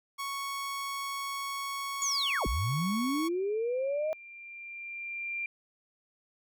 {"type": "tone", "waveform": "sawtooth", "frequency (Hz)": 1108.7, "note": "C#6", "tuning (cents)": 0, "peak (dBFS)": -30, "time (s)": [0.18, 3.29], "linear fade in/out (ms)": 20}
{"type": "linear two-way sweep", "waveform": "sine", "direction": "down then up", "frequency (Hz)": [6940, 45.44, 639], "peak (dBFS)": -28, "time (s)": [2.02, 4.13], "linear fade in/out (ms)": 0, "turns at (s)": 2.47}
{"type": "tone with exponential growth", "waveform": "sine", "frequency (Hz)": 2378, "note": "D7", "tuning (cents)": 21, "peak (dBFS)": -31, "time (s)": [2.24, 5.46], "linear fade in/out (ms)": 2, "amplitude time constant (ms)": 700}
{"effects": []}